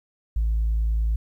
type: tone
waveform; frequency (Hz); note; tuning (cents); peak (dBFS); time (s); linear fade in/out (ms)
sine; 55; A1; 0; -18; 0.36-1.16; 5
effects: tanh soft clip ceiling -17 dBFS + 10-bit